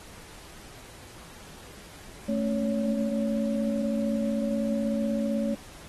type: tone cluster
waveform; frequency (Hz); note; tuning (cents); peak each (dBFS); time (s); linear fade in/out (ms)
sine; 220.4 / 276.4 / 561; A3 / C#4 / C#5; +3 / -5 / +21; -26 / -33 / -31; 2.28-5.55; 10
effects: pink hiss -48 dBFS RMS until 5.88 s + AAC 32 kbps